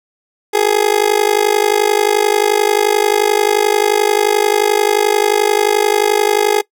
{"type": "tone with amplitude modulation", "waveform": "30% pulse", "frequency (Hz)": 417.4, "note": "G#4", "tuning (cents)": 9, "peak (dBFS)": -4, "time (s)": [0.53, 6.62], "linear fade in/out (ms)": 20, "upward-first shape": "sine", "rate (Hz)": 51.4, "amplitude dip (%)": 95, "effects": ["noise-tail reverb RT60 0.1 s tail -21 dB re dry"]}